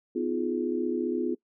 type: chord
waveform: sine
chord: F half-diminished seventh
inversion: second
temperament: just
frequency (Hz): 251.4 / 314.3 / 349.2 / 419.1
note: Cb4 / Eb4 / F4 / Ab4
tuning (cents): +31 / +18 / 0 / +16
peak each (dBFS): -31 / -34 / -29 / -33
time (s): 0.15-1.35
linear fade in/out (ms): 10
effects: noise-tail reverb RT60 0.1 s tail -22 dB re dry